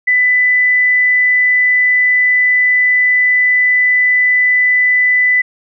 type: tone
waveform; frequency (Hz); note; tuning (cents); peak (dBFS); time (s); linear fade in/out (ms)
sine; 1995; B6; +17; -8; 0.07-5.42; 10
effects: none